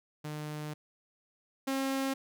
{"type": "tone pair in turn", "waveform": "sawtooth", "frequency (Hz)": [151.1, 269.2], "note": ["D3", "C4"], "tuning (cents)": [50, 49], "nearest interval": "minor seventh", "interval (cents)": 999, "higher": "second", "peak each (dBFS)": [-33, -26], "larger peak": "second", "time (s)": [[0.24, 0.74], [1.67, 2.14]], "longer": "first", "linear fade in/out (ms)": 10, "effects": []}